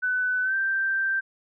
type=tone with pitch glide; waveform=sine; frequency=1501 to 1568.4 Hz; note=F#6 to G6; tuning=+24 to 0 cents; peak=-22 dBFS; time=0.02-1.21 s; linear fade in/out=20 ms; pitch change=+76 cents; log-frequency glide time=0.42-0.55 s; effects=none